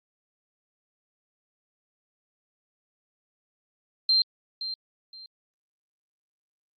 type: tone with echo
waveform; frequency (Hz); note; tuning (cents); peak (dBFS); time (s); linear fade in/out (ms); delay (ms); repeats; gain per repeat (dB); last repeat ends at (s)
sine; 4157; C8; -12; -18; 4.09-4.22; 2; 520; 2; -12; 5.26
effects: Opus 48 kbps